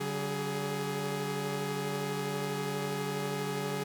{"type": "tone cluster", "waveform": "sawtooth", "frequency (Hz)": [143.3, 190.3, 417.6], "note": ["D3", "F#3", "G#4"], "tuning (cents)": [-42, 49, 10], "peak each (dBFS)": [-33, -34, -31], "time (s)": [0, 3.84], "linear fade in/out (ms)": 10, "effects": []}